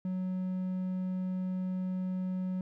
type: tone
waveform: triangle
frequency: 185 Hz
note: F#3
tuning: in tune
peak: -29 dBFS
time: 0.05-2.61 s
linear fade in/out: 2 ms
effects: none